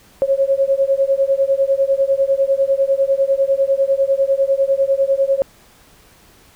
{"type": "beating tone pair", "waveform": "sine", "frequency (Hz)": [540, 550], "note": ["C#5", "C#5"], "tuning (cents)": [-45, -14], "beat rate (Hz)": 10, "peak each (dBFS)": [-16, -16], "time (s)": [0.22, 5.42], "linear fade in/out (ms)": 0, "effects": ["pink hiss -49 dBFS RMS until 6.55 s"]}